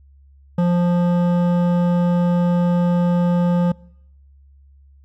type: tone with hard clipping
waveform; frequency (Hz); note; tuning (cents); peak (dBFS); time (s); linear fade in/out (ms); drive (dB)
sine; 175.2; F3; +6; -16; 0.58-3.72; 5; 12
effects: noise-tail reverb RT60 0.8 s tail -26 dB re dry + added 69 Hz sine -46 dBFS peak until 5.04 s